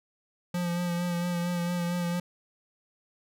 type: tone with vibrato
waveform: square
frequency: 174.61 Hz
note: F3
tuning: in tune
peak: -28 dBFS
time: 0.54-2.2 s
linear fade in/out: 5 ms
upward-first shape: sine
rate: 4.4 Hz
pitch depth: 26 cents each way
effects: none